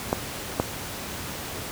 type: clicks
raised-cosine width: 1 ms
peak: -6 dBFS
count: 2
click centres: 0.129 / 0.599 s
effects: pink hiss -34 dBFS RMS until 1.71 s + high-pass 60 Hz 12 dB/octave